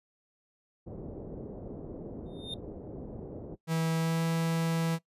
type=low-pass noise; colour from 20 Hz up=white; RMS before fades=-42 dBFS; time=0.86-3.56 s; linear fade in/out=20 ms; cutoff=480 Hz; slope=24 dB/octave
type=tone with exponential growth; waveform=triangle; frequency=3642 Hz; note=A#7; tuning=41 cents flat; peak=-31 dBFS; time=2.26-2.54 s; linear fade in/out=2 ms; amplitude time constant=60 ms
type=tone with pitch glide; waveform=45% pulse; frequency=162.7 to 164.5 Hz; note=E3 to E3; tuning=-22 to -3 cents; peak=-27 dBFS; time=3.67-4.99 s; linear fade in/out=50 ms; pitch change=+19 cents; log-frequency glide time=3.96-4.23 s
effects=noise-tail reverb RT60 0.1 s tail -20 dB re dry + resampled to 32000 Hz